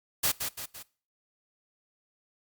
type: noise with echo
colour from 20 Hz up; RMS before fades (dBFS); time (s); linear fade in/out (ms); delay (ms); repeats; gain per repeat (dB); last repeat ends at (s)
white; -26; 0.23-0.32; 10; 170; 3; -6; 0.83
effects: noise-tail reverb RT60 0.4 s tail -21 dB re dry + Opus 48 kbps